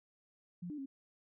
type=tone with pitch steps; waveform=sine; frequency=176 / 297.8 / 271.8 Hz; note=F3 / D4 / C#4; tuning=+14 / +24 / -34 cents; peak=-40 dBFS; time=0.62-0.86 s; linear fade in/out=10 ms; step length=80 ms; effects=none